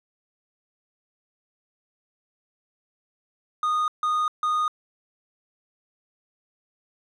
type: tone bursts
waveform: triangle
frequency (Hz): 1233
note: D#6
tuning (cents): -16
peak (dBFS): -19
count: 3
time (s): 3.63-4.68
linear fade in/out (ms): 2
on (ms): 250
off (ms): 150
effects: resampled to 24000 Hz